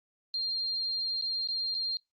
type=tone with dropouts; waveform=sine; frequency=4196 Hz; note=C8; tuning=4 cents sharp; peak=-29 dBFS; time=0.34-1.97 s; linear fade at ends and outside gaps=1 ms; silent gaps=1.213-1.222 / 1.474-1.486 / 1.744-1.749 s; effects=noise-tail reverb RT60 0.2 s tail -24 dB re dry + Opus 32 kbps